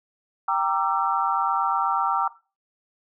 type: chord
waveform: sine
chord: E half-diminished seventh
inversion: first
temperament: equal with one note detuned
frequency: 784 / 932.3 / 1174.7 / 1343.1 Hz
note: G5 / Bb5 / D6 / E6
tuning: 0 / 0 / 0 / +32 cents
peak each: -26 dBFS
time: 0.48-2.28 s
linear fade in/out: 5 ms
effects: noise-tail reverb RT60 0.3 s tail -17 dB re dry